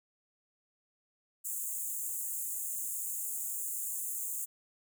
pink high-pass noise, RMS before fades -37 dBFS, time 1.44-4.46 s, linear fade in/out 20 ms, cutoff 6800 Hz, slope 96 dB/octave, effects none

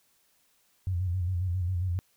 sine tone with vibrato, 90.2 Hz, F#2, 44 cents flat, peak -26 dBFS, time 0.87-1.99 s, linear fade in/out 0 ms, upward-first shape square, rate 7.4 Hz, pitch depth 65 cents each way, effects white hiss -68 dBFS RMS until 2.16 s

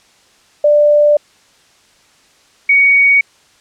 sine tone pair in turn, 591 / 2241 Hz, D5 / C#7, +11 / +18 cents, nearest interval octave + major seventh, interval 2307 cents, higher second, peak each -6 dBFS, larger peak neither, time 0.64-1.17 / 2.69-3.21 s, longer first, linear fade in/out 5 ms, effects white hiss -50 dBFS RMS until 3.6 s + low-pass 7000 Hz 12 dB/octave

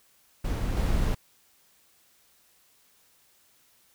brown noise with level steps, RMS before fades -28 / -25 dBFS, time 0.44-1.15 s, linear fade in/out 10 ms, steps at 0.77 s, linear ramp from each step 2 ms, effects white hiss -63 dBFS RMS until 3.94 s

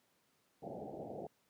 white low-pass noise, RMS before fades -45 dBFS, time 0.62-1.27 s, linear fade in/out 5 ms, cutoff 790 Hz, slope 96 dB/octave, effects pink hiss -75 dBFS RMS until 1.49 s + high-pass 150 Hz 12 dB/octave

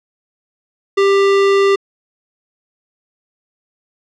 square tone, 395.1 Hz, G4, 14 cents sharp, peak -10 dBFS, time 0.97-1.76 s, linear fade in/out 10 ms, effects low-pass 4000 Hz 12 dB/octave

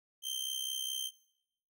sawtooth tone with amplitude modulation, 3136 Hz, G7, in tune, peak -29 dBFS, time 0.22-1.11 s, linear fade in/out 50 ms, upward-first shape sine, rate 64.8 Hz, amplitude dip 75%, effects noise-tail reverb RT60 0.8 s tail -20 dB re dry

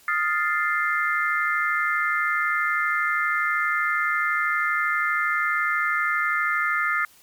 sine chord, F dominant seventh, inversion third, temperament equal, 1244.5 / 1396.9 / 1760 / 2093 Hz, Eb6 / F6 / A6 / C7, 0 / 0 / 0 / 0 cents, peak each -26 dBFS, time 0.08-7.05 s, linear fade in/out 2 ms, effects white hiss -54 dBFS RMS until 7.22 s + MP3 96 kbps

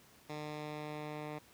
10% pulse tone with low-pass filter sweep, 150.8 Hz, D3, 46 cents sharp, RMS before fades -43 dBFS, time 0.29-1.39 s, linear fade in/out 10 ms, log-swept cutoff 5300 to 2500 Hz, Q 0.86, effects pink hiss -62 dBFS RMS until 1.53 s + high-pass 80 Hz 12 dB/octave

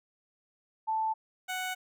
sine / 15% pulse tone pair in turn, 880 / 741.5 Hz, A5 / F#5, 0 / +4 cents, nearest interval minor third, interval 296 cents, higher first, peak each -27 / -26 dBFS, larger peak second, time 0.87-1.14 / 1.48-1.75 s, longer neither, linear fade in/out 20 ms, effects none

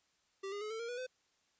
square tone with pitch steps, 390 / 407.7 / 426.3 / 445.7 / 465.9 / 487.1 / 509.3 Hz, G4 / G#4 / G#4 / A4 / A#4 / B4 / C5, -9 / -32 / +45 / +22 / -1 / -24 / -47 cents, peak -40 dBFS, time 0.43-1.067 s, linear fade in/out 10 ms, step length 91 ms, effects white hiss -75 dBFS RMS until 1.59 s + resampled to 16000 Hz

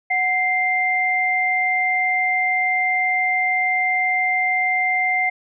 sine tone pair together, 740 / 2093 Hz, F#5 / C7, 0 / 0 cents, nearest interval octave + tritone, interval 1800 cents, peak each -22 / -18 dBFS, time 0.1-5.3 s, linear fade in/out 10 ms, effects none

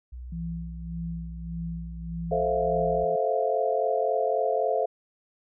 sine tone with pitch glide, 61.74 to 58.38 Hz, B1 to A#1, 0 to +3 cents, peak -36 dBFS, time 0.12-3.05 s, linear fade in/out 10 ms, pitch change -97 cents, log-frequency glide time 0.57-2.8 s
sine tone with tremolo, 167.5 Hz, E3, 28 cents sharp, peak -30 dBFS, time 0.32-3.16 s, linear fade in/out 5 ms, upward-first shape sine, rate 1.7 Hz, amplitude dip 65%
sine chord, F major seventh, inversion first, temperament just, 436.5 / 523.8 / 654.8 / 698.5 Hz, A4 / C5 / E5 / F5, -14 / +2 / -12 / 0 cents, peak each -28 dBFS, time 2.31-4.86 s, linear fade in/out 10 ms
effects none

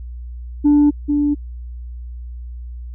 sine tone pair in turn, 292.8 / 291.5 Hz, D4 / D4, -5 / -13 cents, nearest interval unison, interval 8 cents, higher first, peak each -7 / -13 dBFS, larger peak first, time 0.64-0.91 / 1.08-1.35 s, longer neither, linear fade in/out 20 ms, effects tanh soft clip ceiling -7 dBFS + added 60 Hz sine -28 dBFS peak until 2.94 s

